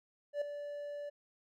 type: tone with ADSR envelope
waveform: triangle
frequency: 581 Hz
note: D5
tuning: 19 cents flat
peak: -28 dBFS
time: 0.33-1.1 s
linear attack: 85 ms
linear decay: 4 ms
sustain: -10 dB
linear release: 14 ms
effects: none